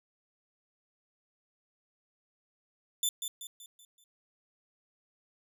15% pulse tone with echo, 3520 Hz, A7, in tune, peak -20 dBFS, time 3.03-3.09 s, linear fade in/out 2 ms, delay 190 ms, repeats 5, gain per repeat -7 dB, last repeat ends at 4.04 s, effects none

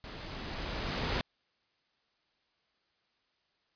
pink noise with level ramp, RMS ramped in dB -45 to -31 dBFS, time 0.04-1.21 s, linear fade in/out 0 ms, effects white hiss -75 dBFS RMS until 3.75 s + resampled to 11025 Hz

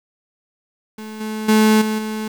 35% pulse tone with level steps, 216.4 Hz, A3, 29 cents flat, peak -28 / -22 / -9 / -17 / -21 dBFS, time 0.98-2.28 s, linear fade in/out 5 ms, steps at 1.2 / 1.48 / 1.81 / 1.98 s, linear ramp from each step 10 ms, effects 8-bit

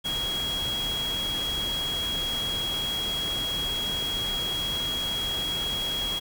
sine tone in noise, 3300 Hz, G#7, 12 cents flat, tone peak -27 dBFS, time 0.04-6.2 s, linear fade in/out 20 ms, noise pink, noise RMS -35 dBFS, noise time 0.04-6.2 s, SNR +5 dB, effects none

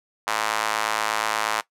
square tone with high-pass filter, 54.2 Hz, A1, 25 cents flat, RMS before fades -25 dBFS, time 0.27-1.61 s, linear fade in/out 5 ms, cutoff 1000 Hz, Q 1.5, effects noise-tail reverb RT60 0.1 s tail -18 dB re dry + low-pass 12000 Hz 12 dB/octave

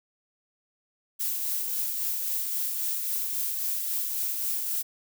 violet noise with tremolo, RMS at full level -28 dBFS, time 1.19-4.83 s, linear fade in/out 20 ms, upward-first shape triangle, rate 3.7 Hz, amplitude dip 35%, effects none

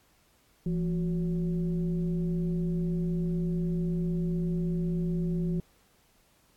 sine tone with frequency modulation, 170 Hz, F3, 46 cents flat, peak -26 dBFS, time 0.66-5.6 s, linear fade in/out 2 ms, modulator 198 Hz, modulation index 0.59, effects pink hiss -65 dBFS RMS until 6.56 s + AAC 64 kbps

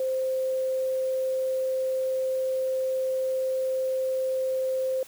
sine tone, 522 Hz, C5, 4 cents flat, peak -24 dBFS, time 0-5.03 s, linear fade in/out 2 ms, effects white hiss -49 dBFS RMS until 5.07 s

